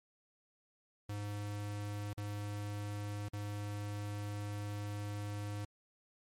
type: tone with dropouts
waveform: square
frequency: 103.1 Hz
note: G#2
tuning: 12 cents flat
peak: -39 dBFS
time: 1.09-5.65 s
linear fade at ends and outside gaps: 5 ms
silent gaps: 2.133-2.176 / 3.286-3.332 s
effects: MP3 64 kbps